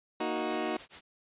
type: chord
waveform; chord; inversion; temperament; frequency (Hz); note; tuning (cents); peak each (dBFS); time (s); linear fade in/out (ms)
20% pulse; D# minor; second; equal; 233.1 / 311.1 / 370; A#3 / D#4 / F#4; 0 / 0 / 0; -32 / -29 / -29; 0.2-0.77; 5
type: noise with tremolo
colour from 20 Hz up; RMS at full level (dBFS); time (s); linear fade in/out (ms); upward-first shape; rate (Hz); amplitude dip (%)
white; -44; 0.35-1.01; 5; sine; 7; 100
effects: resampled to 8000 Hz